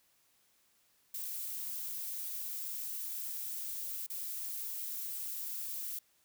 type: noise with dropouts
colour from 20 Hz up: violet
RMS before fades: -40 dBFS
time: 1.14-5.99 s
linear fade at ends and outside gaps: 5 ms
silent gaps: 4.065-4.099 s
effects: white hiss -71 dBFS RMS until 6.24 s